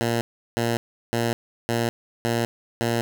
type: tone bursts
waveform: 10% pulse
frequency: 116.9 Hz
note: A#2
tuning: 5 cents sharp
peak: -13 dBFS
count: 6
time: 0.01-3.01 s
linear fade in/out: 0 ms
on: 200 ms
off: 360 ms
effects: none